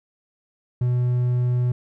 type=tone; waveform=triangle; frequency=123.47 Hz; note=B2; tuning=in tune; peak=-16 dBFS; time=0.81-1.72 s; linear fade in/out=5 ms; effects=none